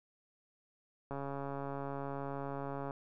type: click train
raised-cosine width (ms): 1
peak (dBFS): -27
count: 251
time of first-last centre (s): 1.11-2.909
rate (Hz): 139
effects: none